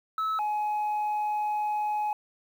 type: tone pair in turn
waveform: sine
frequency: 1300 / 842.6 Hz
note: E6 / G#5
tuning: -24 / +25 cents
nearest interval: minor sixth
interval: 751 cents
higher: first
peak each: -23 dBFS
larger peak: neither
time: 0.18-0.39 / 0.39-2.13 s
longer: second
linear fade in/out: 2 ms
effects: tanh soft clip ceiling -25 dBFS + 9-bit